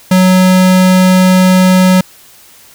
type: tone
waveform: square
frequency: 185 Hz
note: F#3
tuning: in tune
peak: -5 dBFS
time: 0.11-2.01 s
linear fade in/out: 5 ms
effects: white hiss -40 dBFS RMS until 2.74 s